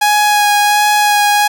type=tone with vibrato; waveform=sawtooth; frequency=830.6 Hz; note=G#5; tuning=in tune; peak=-5 dBFS; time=0.01-1.48 s; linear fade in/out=10 ms; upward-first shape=sine; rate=1.4 Hz; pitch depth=13 cents each way; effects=none